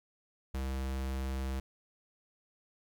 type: tone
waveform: square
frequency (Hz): 66.2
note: C2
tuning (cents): +21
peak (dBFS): -34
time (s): 0.54-1.6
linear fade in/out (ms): 5
effects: 12-bit